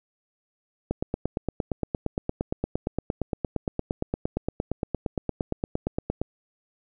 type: click train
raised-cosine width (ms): 2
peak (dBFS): -12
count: 47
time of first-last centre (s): 0.91-6.216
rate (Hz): 8.67
effects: none